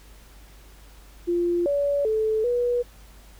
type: tone with pitch steps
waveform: sine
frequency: 347.3 / 570 / 436.4 / 485.2 Hz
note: F4 / C#5 / A4 / B4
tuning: -10 / +48 / -14 / -31 cents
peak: -20 dBFS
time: 1.27-2.83 s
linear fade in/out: 20 ms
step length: 390 ms
effects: added 50 Hz sine -47 dBFS peak until 3.39 s + pink hiss -53 dBFS RMS until 3.39 s